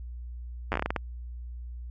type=slowing click train; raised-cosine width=0.5 ms; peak=-12 dBFS; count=10; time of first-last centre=0.72-0.962 s; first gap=9 ms; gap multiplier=1.26; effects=added 60 Hz sine -36 dBFS peak until 1.9 s + MP3 48 kbps